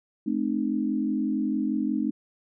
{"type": "tone cluster", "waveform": "sine", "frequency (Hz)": [214.7, 260, 305.8], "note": ["A3", "C4", "D#4"], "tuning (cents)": [-42, -11, -30], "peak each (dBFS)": -28, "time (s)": [0.26, 2.11], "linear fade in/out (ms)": 10, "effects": []}